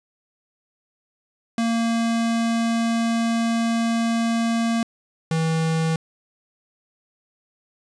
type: tone pair in turn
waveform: square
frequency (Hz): 230 / 161.65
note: A#3 / E3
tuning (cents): -23 / -34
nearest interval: tritone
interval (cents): 611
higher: first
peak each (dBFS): -20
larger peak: neither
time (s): 1.58-4.83 / 5.31-5.96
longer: first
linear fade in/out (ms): 2
effects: resampled to 22050 Hz + 8-bit